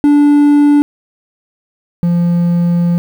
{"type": "tone pair in turn", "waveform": "triangle", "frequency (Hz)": [290.9, 172.81], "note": ["D4", "F3"], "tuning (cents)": [-16, -18], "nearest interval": "major sixth", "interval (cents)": 902, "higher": "first", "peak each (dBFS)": [-3, -7], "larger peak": "first", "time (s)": [[0.04, 0.82], [2.03, 2.98]], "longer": "second", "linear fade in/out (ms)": 0, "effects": ["7-bit"]}